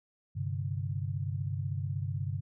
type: chord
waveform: sine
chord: G suspended fourth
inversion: none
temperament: equal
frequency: 98 / 130.81 / 146.83 Hz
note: G2 / C3 / D3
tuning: 0 / 0 / 0 cents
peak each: -34 / -36 / -37 dBFS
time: 0.35-2.41 s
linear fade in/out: 20 ms
effects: none